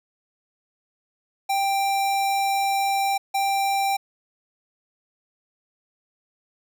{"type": "tone bursts at uneven times", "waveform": "square", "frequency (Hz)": 787, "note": "G5", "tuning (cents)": 7, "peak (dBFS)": -21, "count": 2, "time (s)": [[1.49, 3.18], [3.34, 3.97]], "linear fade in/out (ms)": 10, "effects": []}